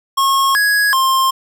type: tone with pitch steps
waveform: square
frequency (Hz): 1087 / 1666 / 1059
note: C#6 / G#6 / C6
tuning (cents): -34 / +5 / +21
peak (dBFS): -12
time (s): 0.17-1.31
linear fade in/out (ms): 10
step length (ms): 380
effects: 8-bit